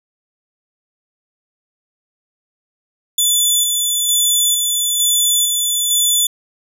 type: tone with tremolo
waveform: 15% pulse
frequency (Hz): 3482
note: A7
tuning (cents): -19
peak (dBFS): -5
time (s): 3.18-6.27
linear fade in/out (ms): 5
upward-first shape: square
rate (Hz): 1.1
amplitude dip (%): 30
effects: none